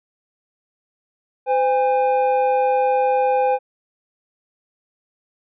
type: tone pair together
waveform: triangle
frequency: 512.2 / 813 Hz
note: C5 / G#5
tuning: -37 / -37 cents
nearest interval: minor sixth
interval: 800 cents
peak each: -16 dBFS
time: 1.46-3.59 s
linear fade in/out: 50 ms
effects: resampled to 8000 Hz